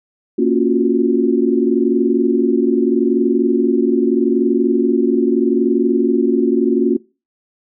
sine chord, Gb major seventh, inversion first, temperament equal, 233.1 / 277.2 / 349.2 / 370 Hz, Bb3 / Db4 / F4 / Gb4, 0 / 0 / 0 / 0 cents, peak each -17 dBFS, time 0.38-6.97 s, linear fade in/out 10 ms, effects noise-tail reverb RT60 0.3 s tail -21 dB re dry

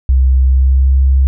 sine tone with pitch glide, 65.1 to 66.7 Hz, C2 to C2, -8 to +34 cents, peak -6 dBFS, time 0.09-1.27 s, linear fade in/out 0 ms, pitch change +42 cents, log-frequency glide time 0.41-0.94 s, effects none

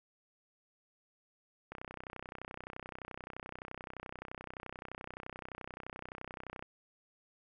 click train, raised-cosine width 0.5 ms, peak -28 dBFS, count 156, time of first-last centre 1.72-6.625 s, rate 31.6 Hz, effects none

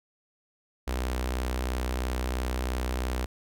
sawtooth tone with notch filter, 63 Hz, B1, 35 cents sharp, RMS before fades -30 dBFS, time 0.87-3.26 s, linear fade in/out 10 ms, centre 140 Hz, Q 0.86, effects none

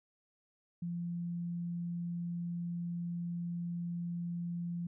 sine tone, 172.4 Hz, F3, 22 cents flat, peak -35 dBFS, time 0.82-4.87 s, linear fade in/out 5 ms, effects none

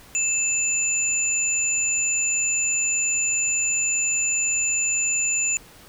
sine tone pair together, 2637 / 7035 Hz, E7 / A8, 0 / -1 cents, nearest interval octave + perfect fourth, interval 1699 cents, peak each -26 / -21 dBFS, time 0.15-5.57 s, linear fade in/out 0 ms, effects pink hiss -48 dBFS RMS until 5.88 s

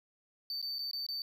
triangle tone with dropouts, 4569 Hz, D8, 48 cents flat, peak -34 dBFS, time 0.5-1.22 s, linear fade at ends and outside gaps 1 ms, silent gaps 0.616-0.626 / 0.785-0.791 / 0.912-0.932 / 1.065-1.087 s, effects none

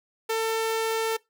sawtooth tone, 447.6 Hz, A4, 30 cents sharp, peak -20 dBFS, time 0.29-1.17 s, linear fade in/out 10 ms, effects noise-tail reverb RT60 0.2 s tail -22 dB re dry

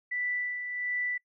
sine tone with tremolo, 1975.5 Hz, B6, in tune, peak -28 dBFS, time 0.11-1.18 s, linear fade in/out 10 ms, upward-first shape sine, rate 1.4 Hz, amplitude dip 50%, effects noise-tail reverb RT60 0.1 s tail -24 dB re dry

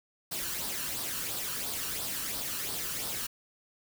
white noise with flanger, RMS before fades -35 dBFS, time 0.31-3.27 s, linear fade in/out 10 ms, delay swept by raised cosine 0.21 to 0.72 ms, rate 2.9 Hz, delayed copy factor +0.5, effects none

